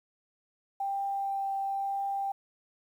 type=tone with vibrato; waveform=sine; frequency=788 Hz; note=G5; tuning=9 cents sharp; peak=-29 dBFS; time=0.8-2.32 s; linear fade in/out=5 ms; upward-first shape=triangle; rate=1 Hz; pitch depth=10 cents each way; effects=10-bit